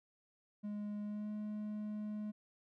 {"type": "tone with pitch glide", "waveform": "triangle", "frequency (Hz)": [207.7, 211.1], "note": ["G#3", "G#3"], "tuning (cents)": [0, 29], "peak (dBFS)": -37, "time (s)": [0.63, 2.32], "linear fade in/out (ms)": 20, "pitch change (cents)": 29, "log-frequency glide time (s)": [1.03, 1.3], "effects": []}